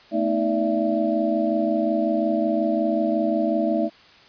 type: tone cluster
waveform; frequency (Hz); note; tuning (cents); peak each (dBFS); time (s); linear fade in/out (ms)
sine; 223.4 / 248.9 / 316.3 / 585 / 668; A3 / B3 / D#4 / D5 / E5; +27 / +14 / +29 / -7 / +23; -25 / -31 / -24 / -27 / -24; 0.11-3.9; 50
effects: white hiss -50 dBFS RMS until 4.28 s + resampled to 11025 Hz